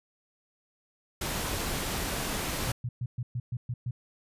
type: noise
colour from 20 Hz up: pink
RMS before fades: -32 dBFS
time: 1.21-2.72 s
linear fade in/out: 5 ms
type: tone bursts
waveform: sine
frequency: 121.7 Hz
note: B2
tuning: 25 cents flat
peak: -29 dBFS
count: 8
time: 2.67-3.91 s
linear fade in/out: 5 ms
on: 50 ms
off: 120 ms
effects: resampled to 32000 Hz